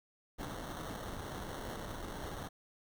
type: noise with sample-and-hold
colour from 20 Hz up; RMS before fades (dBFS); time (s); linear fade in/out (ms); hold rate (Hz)
pink; -43; 0.38-2.49; 20; 2450
effects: none